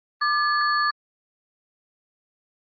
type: tone cluster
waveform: sine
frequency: 1190 / 1713 / 4411 Hz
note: D6 / A6 / C#8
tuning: +22 / -47 / -9 cents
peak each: -21 / -24 / -29 dBFS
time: 0.21-0.91 s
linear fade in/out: 10 ms
effects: Opus 24 kbps